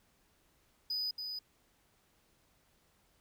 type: tone with echo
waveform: triangle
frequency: 4978 Hz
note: D#8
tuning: in tune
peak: -32 dBFS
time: 0.9-1.11 s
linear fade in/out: 5 ms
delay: 280 ms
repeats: 1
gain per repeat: -5 dB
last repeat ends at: 1.39 s
effects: pink hiss -71 dBFS RMS until 3.2 s